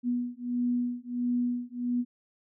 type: beating tone pair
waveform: sine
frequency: 243.3 / 244.8 Hz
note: B3 / B3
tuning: -26 / -15 cents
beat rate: 1.5 Hz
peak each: -30 dBFS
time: 0.03-2.05 s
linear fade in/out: 50 ms
effects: none